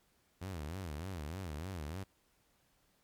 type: tone with vibrato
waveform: sawtooth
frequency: 84.1 Hz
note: E2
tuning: 35 cents sharp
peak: -36 dBFS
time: 0.41-2.04 s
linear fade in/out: 10 ms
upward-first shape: sine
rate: 3.3 Hz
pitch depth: 250 cents each way
effects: pink hiss -73 dBFS RMS until 3.03 s + MP3 96 kbps